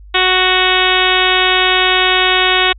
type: harmonic tone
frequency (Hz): 370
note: F#4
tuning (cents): 0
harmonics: 1 / 2 / 3 / 4 / 5 / 6 / 7 / 8 / 9 / 10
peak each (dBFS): -19 / -19 / -19 / -19 / -19 / -19 / -19 / -19 / -19 / -19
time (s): 0.14-2.73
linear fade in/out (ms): 10
effects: added 50 Hz sine -34 dBFS peak until 2.78 s